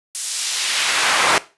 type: noise with high-pass filter sweep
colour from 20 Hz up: brown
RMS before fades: -19 dBFS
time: 0.15-1.38 s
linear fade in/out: 0 ms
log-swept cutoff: 7900 to 860 Hz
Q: 0.87
effects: noise-tail reverb RT60 0.3 s tail -17 dB re dry + resampled to 24000 Hz